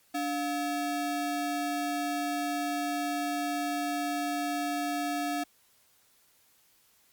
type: ring-modulated tone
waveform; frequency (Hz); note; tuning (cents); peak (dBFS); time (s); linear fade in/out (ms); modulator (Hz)
square; 500; B4; +21; -27; 0.14-5.44; 10; 209
effects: white hiss -65 dBFS RMS until 7.12 s + Opus 48 kbps